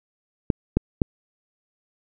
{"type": "clicks", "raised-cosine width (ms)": 3, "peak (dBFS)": -5, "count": 3, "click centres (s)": [0.502, 0.77, 1.018], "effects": []}